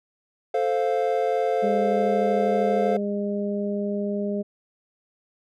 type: chord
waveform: triangle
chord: F major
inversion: first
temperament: equal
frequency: 440 / 523.3 / 698.5 Hz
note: A4 / C5 / F5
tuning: 0 / 0 / 0 cents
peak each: -23 dBFS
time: 0.54-2.97 s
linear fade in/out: 5 ms
type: harmonic tone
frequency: 203.6 Hz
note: G#3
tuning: 34 cents flat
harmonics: 1 / 2 / 3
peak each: -26 / -29 / -31 dBFS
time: 1.62-4.43 s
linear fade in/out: 20 ms
effects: none